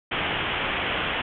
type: low-pass noise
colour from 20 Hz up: white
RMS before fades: -27 dBFS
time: 0.11-1.22 s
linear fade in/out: 10 ms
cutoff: 3300 Hz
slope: 96 dB/octave
effects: none